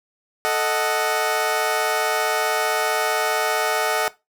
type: chord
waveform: 20% pulse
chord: D# diminished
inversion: second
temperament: equal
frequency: 440 / 622.3 / 740 Hz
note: A4 / D#5 / F#5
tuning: 0 / 0 / 0 cents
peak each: -19 dBFS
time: 0.45-4.08 s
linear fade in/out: 0 ms
effects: noise-tail reverb RT60 0.2 s tail -17 dB re dry